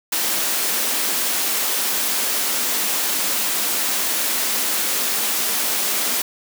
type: high-pass noise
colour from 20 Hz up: white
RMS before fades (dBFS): -21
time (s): 0.12-6.22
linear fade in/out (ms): 5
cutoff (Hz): 190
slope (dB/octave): 48
effects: none